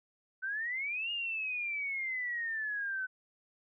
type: exponential two-way sweep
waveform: sine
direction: up then down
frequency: 1505 to 2857 to 1505 Hz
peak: -33 dBFS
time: 0.42-3.07 s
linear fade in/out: 20 ms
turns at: 1.11 s
effects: none